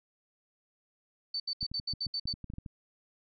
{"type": "tone bursts", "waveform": "sine", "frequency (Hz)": 4538, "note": "C#8", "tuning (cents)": 40, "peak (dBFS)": -31, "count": 8, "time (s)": [1.34, 2.331], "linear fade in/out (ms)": 5, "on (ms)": 60, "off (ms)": 73}
{"type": "clicks", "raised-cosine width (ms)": 5, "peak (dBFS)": -29, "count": 12, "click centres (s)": [1.629, 1.716, 1.798, 1.936, 2.067, 2.256, 2.339, 2.443, 2.501, 2.537, 2.584, 2.662]}
{"effects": []}